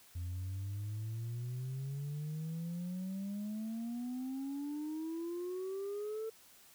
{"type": "exponential sweep", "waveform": "sine", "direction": "up", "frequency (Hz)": [86, 448.6], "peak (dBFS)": -35, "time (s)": [0.15, 6.3], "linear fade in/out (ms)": 10, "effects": ["tanh soft clip ceiling -36 dBFS", "white hiss -61 dBFS RMS until 6.74 s"]}